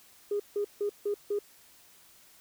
sine tone bursts, 410 Hz, G#4, 22 cents flat, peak -26 dBFS, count 5, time 0.31-1.39 s, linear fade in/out 5 ms, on 88 ms, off 160 ms, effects tanh soft clip ceiling -22 dBFS + white hiss -58 dBFS RMS until 2.4 s

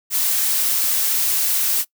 blue noise, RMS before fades -19 dBFS, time 0.1-1.85 s, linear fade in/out 50 ms, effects noise-tail reverb RT60 0.1 s tail -22 dB re dry

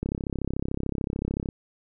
click train, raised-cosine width 3 ms, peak -15 dBFS, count 50, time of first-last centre 0.03-1.488 s, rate 33.6 Hz, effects none

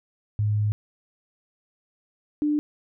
sine tone pair in turn, 105.2 / 297.6 Hz, G#2 / D4, +23 / +23 cents, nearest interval octave + tritone, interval 1800 cents, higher second, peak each -20 dBFS, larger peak neither, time 0.39-0.72 / 2.42-2.59 s, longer first, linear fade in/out 0 ms, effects none

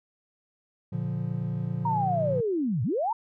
triangle chord, Bb major, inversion none, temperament equal with one note detuned, 116.54 / 144.31 / 174.61 Hz, Bb2 / D3 / F3, 0 / -30 / 0 cents, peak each -30 dBFS, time 0.92-2.41 s, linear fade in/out 10 ms
sine linear two-way sweep, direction down then up, 950 to 103.83 to 950 Hz, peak -24 dBFS, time 1.85-3.13 s, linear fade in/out 5 ms, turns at 2.83 s
effects none

